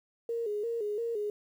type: tone with vibrato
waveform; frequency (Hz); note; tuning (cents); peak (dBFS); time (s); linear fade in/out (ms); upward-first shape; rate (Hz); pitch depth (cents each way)
sine; 440; A4; 0; -30; 0.29-1.3; 2; square; 2.9; 95
effects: 10-bit